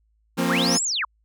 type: chord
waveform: sawtooth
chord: F suspended fourth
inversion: none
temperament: equal with one note detuned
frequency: 174.61 / 233.1 / 267 Hz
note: F3 / Bb3 / C4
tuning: 0 / 0 / +35 cents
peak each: -21 dBFS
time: 0.37-0.78 s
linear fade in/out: 20 ms
type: tone with exponential growth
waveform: 35% pulse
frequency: 5210 Hz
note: E8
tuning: 21 cents flat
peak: -17 dBFS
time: 0.49-0.79 s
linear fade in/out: 5 ms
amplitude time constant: 65 ms
type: linear two-way sweep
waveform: sine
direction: up then down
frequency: 898 to 7902 to 898 Hz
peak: -22 dBFS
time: 0.49-1.05 s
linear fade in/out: 5 ms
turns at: 0.83 s
effects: added 54 Hz sine -62 dBFS peak until 1.24 s